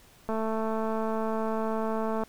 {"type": "click train", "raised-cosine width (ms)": 1, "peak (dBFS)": -18, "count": 431, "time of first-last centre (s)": [0.29, 2.236], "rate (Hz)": 221, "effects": ["pink hiss -57 dBFS RMS until 2.28 s"]}